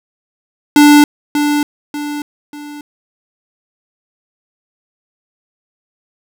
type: tone with echo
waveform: square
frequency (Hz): 293.7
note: D4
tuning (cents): 0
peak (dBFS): -4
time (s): 0.76-1.04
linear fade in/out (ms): 2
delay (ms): 590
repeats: 3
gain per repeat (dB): -8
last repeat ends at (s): 2.81
effects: none